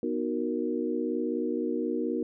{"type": "chord", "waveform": "sine", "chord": "B major seventh", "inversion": "none", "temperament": "equal", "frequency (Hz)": [246.9, 311.1, 370, 466.2], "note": ["B3", "D#4", "F#4", "A#4"], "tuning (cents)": [0, 0, 0, 0], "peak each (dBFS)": [-32, -32, -33, -33], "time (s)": [0.03, 2.23], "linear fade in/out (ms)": 2, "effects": []}